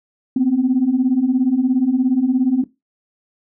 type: beating tone pair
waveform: sine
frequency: 244.7 / 261.7 Hz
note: B3 / C4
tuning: -16 / 0 cents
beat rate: 17 Hz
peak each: -18 / -14 dBFS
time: 0.36-2.64 s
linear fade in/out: 5 ms
effects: noise-tail reverb RT60 0.2 s tail -17 dB re dry + tanh soft clip ceiling -7 dBFS